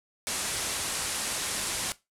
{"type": "low-pass noise", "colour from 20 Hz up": "white", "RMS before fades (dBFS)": -32, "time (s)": [0.27, 1.92], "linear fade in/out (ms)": 0, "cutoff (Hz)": 11000, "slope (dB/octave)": 48, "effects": ["noise-tail reverb RT60 0.2 s tail -17 dB re dry"]}